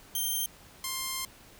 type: tone pair in turn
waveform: 5% pulse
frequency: 3156 / 1053.2 Hz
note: G7 / C6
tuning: +11 / +11 cents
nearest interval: octave + perfect fifth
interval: 1900 cents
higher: first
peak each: -20 dBFS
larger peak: neither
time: 0.15-0.46 / 0.84-1.25 s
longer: second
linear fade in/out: 2 ms
effects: pink hiss -54 dBFS RMS until 1.59 s